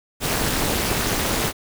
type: noise with amplitude modulation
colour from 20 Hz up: pink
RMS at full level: -18 dBFS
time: 0.2-1.53 s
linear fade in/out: 50 ms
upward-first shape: sine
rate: 291 Hz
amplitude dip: 100%
effects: none